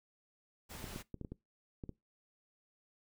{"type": "noise", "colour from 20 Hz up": "pink", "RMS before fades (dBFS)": -48, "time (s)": [0.69, 1.03], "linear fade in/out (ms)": 20}
{"type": "clicks", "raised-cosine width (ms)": 3, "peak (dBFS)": -30, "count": 8, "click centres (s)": [0.842, 0.961, 1.143, 1.213, 1.248, 1.32, 1.838, 1.893]}
{"effects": ["noise-tail reverb RT60 0.2 s tail -22 dB re dry"]}